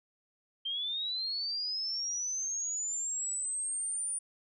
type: linear sweep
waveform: sine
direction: up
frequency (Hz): 3136 to 9410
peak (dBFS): -32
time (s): 0.65-4.19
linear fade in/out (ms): 10
effects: none